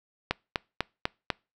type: click train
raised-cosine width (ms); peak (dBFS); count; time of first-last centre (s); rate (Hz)
0.3; -9; 5; 0.31-1.303; 4.03
effects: noise-tail reverb RT60 0.3 s tail -26 dB re dry